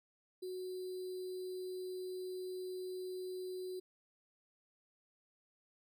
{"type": "tone with sample-and-hold", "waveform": "sine", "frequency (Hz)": 368.7, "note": "F#4", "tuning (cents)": -6, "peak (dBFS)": -40, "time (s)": [0.42, 3.8], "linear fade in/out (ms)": 10, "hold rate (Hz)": 4410, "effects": []}